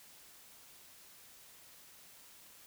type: silence
effects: white hiss -58 dBFS RMS until 2.66 s